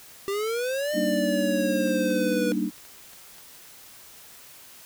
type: exponential two-way sweep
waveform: square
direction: up then down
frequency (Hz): 390 to 607 to 484.5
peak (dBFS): -26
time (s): 0.28-2.52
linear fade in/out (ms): 0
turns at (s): 0.94
type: chord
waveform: sine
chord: Eb major seventh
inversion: first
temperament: just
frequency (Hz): 194.45 / 233.3 / 291.7 / 311.1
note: G3 / Bb3 / D4 / Eb4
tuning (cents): -14 / +2 / -12 / 0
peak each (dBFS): -29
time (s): 0.93-2.71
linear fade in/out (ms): 50
type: clicks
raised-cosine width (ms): 0.2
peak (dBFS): -32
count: 7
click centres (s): 1.875 / 2.105 / 2.325 / 2.781 / 2.852 / 3.133 / 3.383
effects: white hiss -48 dBFS RMS until 4.85 s